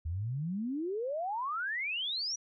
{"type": "exponential sweep", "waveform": "sine", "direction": "up", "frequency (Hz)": [76, 5920], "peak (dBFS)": -32, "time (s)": [0.05, 2.36], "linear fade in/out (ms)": 10, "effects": []}